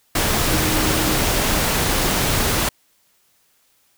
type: tone in noise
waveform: sine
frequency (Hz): 311.1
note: D#4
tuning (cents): 0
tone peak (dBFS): -25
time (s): 0.48-1.2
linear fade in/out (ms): 5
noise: pink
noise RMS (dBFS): -19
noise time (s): 0.15-2.69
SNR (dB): -9
effects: white hiss -61 dBFS RMS until 3.97 s